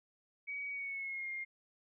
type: tone with pitch glide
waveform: sine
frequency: 2262 to 2123 Hz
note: C#7 to C7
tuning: +34 to +25 cents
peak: -38 dBFS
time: 0.47-1.45 s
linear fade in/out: 20 ms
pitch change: -109 cents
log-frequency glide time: 0.7-1.3 s
effects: none